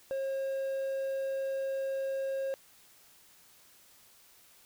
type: tone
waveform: triangle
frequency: 539 Hz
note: C#5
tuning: 49 cents flat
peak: -29 dBFS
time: 0.11-2.54 s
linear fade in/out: 0 ms
effects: white hiss -60 dBFS RMS until 4.65 s